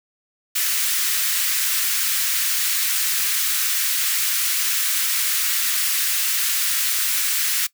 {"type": "high-pass noise", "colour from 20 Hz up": "white", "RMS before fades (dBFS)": -21, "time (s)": [0.55, 7.67], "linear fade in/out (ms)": 10, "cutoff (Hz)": 1400, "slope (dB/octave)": 24, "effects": ["noise-tail reverb RT60 0.1 s tail -20 dB re dry"]}